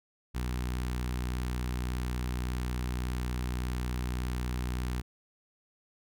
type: tone with notch filter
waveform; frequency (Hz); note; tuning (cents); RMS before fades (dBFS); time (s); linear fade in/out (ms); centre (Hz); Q
sawtooth; 61.74; B1; 0; -33; 0.34-5.02; 20; 560; 1.3
effects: none